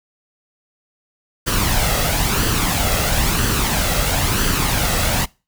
pink noise with flanger, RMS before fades -18 dBFS, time 1.46-5.26 s, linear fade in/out 20 ms, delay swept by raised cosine 0.65 to 1.54 ms, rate 1 Hz, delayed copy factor +0.5, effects noise-tail reverb RT60 0.3 s tail -24 dB re dry

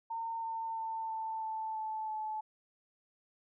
sine tone with pitch steps, 911 / 903.1 / 895.3 / 887.6 / 880 / 872.4 / 864.9 Hz, A#5 / A5 / A5 / A5 / A5 / A5 / A5, -40 / +45 / +30 / +15 / 0 / -15 / -30 cents, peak -35 dBFS, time 0.1-2.41 s, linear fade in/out 10 ms, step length 330 ms, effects none

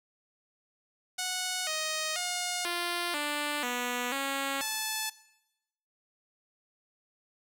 5% pulse tone with pitch steps, 735 / 625 / 717 / 348.1 / 294.1 / 245.3 / 274.6 / 871 Hz, F#5 / D#5 / F5 / F4 / D4 / B3 / C#4 / A5, -12 / +8 / +45 / -6 / +3 / -12 / -16 / -18 cents, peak -19 dBFS, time 1.18-5.1 s, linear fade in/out 10 ms, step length 490 ms, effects noise-tail reverb RT60 0.9 s tail -19 dB re dry

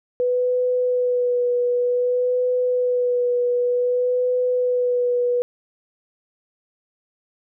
sine tone with vibrato, 493.9 Hz, B4, in tune, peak -17 dBFS, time 0.2-5.42 s, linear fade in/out 0 ms, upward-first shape sine, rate 0.54 Hz, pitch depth 20 cents each way, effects none

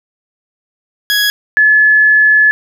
20% pulse / sine tone pair in turn, 1668 / 1716.9 Hz, G#6 / A6, +7 / -43 cents, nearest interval minor second, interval 50 cents, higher second, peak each -5 dBFS, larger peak neither, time 1.1-1.3 / 1.57-2.51 s, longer second, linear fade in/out 0 ms, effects none

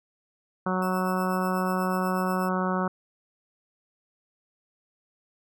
harmonic tone, 185 Hz, F#3, in tune, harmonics 1 / 2 / 3 / 4 / 5 / 6 / 7 / 8, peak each -27 / -33 / -33 / -35 / -34 / -33 / -33 / -37 dBFS, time 0.66-2.88 s, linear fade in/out 5 ms
5% pulse tone with tremolo, 2637 Hz, E7, in tune, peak -30 dBFS, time 0.82-2.49 s, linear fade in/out 2 ms, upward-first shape triangle, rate 8.2 Hz, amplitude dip 75%
effects none

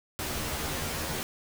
pink noise with comb filter, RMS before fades -33 dBFS, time 0.19-1.23 s, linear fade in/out 0 ms, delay 13 ms, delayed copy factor +0.9, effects none

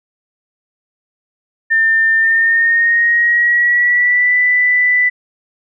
sine tone with pitch glide, 1800 to 1985.7 Hz, A6 to B6, +39 to +9 cents, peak -9 dBFS, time 1.7-5.1 s, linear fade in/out 20 ms, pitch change +170 cents, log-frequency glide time 2.18-4.36 s, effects none

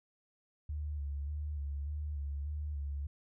sine tone with vibrato, 72.8 Hz, D2, 15 cents flat, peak -35 dBFS, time 0.69-3.07 s, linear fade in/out 5 ms, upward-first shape square, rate 1.7 Hz, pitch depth 43 cents each way, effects none

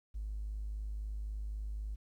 triangle tone, 51.91 Hz, G#1, in tune, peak -33 dBFS, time 0.14-1.96 s, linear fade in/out 20 ms, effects tanh soft clip ceiling -34 dBFS + 12-bit

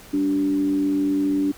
sine tone with frequency modulation, 290.4 Hz, D4, 19 cents flat, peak -18 dBFS, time 0.13-1.52 s, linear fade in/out 10 ms, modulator 92.2 Hz, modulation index 0.4, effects pink hiss -45 dBFS RMS until 1.57 s

